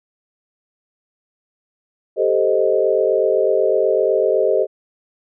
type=chord; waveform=sine; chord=A half-diminished seventh; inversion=third; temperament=equal; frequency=392 / 440 / 523.3 / 622.3 Hz; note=G4 / A4 / C5 / Eb5; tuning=0 / 0 / 0 / 0 cents; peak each=-19 dBFS; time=2.16-4.67 s; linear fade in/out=50 ms; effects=none